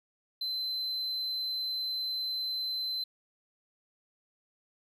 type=tone; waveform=triangle; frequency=4065 Hz; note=B7; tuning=49 cents sharp; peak=-30 dBFS; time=0.41-3.04 s; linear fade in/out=5 ms; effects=none